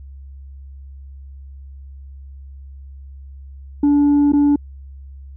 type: tone with dropouts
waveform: sine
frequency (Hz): 288.9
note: D4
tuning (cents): -28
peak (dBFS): -8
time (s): 3.83-4.56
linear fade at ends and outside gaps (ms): 5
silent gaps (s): 4.322-4.333
effects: tanh soft clip ceiling -10 dBFS + added 68 Hz sine -34 dBFS peak until 5.36 s